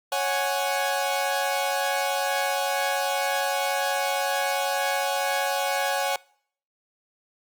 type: chord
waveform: sawtooth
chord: C# suspended fourth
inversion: none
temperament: equal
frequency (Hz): 554.4 / 740 / 830.6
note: C#5 / F#5 / G#5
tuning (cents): 0 / 0 / 0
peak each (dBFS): -24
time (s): 0.12-6.16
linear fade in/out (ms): 2
effects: noise-tail reverb RT60 0.6 s tail -24 dB re dry + Opus 48 kbps